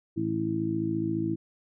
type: harmonic tone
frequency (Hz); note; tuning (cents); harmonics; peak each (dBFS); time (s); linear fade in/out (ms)
54.5; A1; -16; 2 / 3 / 4 / 5 / 6; -35 / -34 / -36 / -37 / -28; 0.16-1.36; 20
effects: none